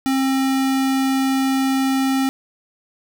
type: tone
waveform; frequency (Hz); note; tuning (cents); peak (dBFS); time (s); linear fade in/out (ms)
square; 266.9; C4; +35; -17; 0.06-2.29; 0
effects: none